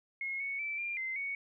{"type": "tone with pitch steps", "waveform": "sine", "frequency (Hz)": [2163, 2217, 2324, 2391, 2072, 2227], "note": ["C#7", "C#7", "D7", "D7", "C7", "C#7"], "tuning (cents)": [-43, 0, -19, 30, -17, 7], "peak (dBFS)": -34, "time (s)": [0.21, 1.35], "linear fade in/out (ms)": 2, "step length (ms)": 190, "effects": []}